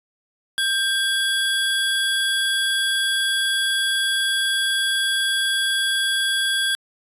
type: tone pair together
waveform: square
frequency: 1584 / 3360 Hz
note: G6 / G#7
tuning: +18 / +19 cents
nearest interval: octave + minor second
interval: 1301 cents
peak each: -23 / -22 dBFS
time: 0.58-6.75 s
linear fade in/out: 0 ms
effects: resampled to 32000 Hz